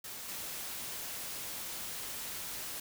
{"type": "noise with level steps", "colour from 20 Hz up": "white", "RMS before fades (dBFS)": [-44, -41], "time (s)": [0.04, 2.8], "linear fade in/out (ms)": 5, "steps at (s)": 0.28, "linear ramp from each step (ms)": 10, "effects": []}